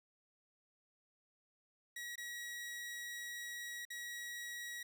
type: tone with dropouts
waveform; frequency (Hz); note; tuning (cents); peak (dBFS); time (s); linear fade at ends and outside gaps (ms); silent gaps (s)
sawtooth; 1913; A#6; +44; -40; 1.96-4.83; 5; 2.157-2.178 / 3.852-3.902
effects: none